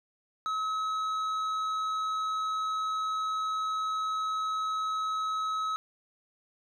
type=tone with tanh clipping; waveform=sine; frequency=1284 Hz; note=E6; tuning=46 cents flat; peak=-30 dBFS; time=0.46-5.76 s; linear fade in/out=0 ms; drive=8 dB; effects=none